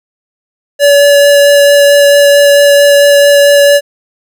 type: tone with vibrato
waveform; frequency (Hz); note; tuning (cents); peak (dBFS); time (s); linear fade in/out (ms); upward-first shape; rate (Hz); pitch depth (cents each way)
square; 571; D5; -49; -3; 0.79-3.81; 50; sine; 4.5; 8
effects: none